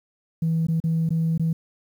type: tone with dropouts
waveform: sine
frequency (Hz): 163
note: E3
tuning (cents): -19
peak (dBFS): -18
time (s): 0.42-1.53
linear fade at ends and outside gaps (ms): 5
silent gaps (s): 0.669-0.684 / 0.802-0.839 / 1.091-1.105 / 1.378-1.395
effects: tanh soft clip ceiling -16 dBFS + 9-bit